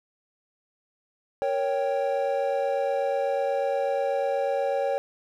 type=chord; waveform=triangle; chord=G diminished; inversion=first; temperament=equal; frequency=466.2 / 554.4 / 784 Hz; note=Bb4 / Db5 / G5; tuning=0 / 0 / 0 cents; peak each=-29 / -23 / -28 dBFS; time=1.42-4.98 s; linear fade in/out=0 ms; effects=none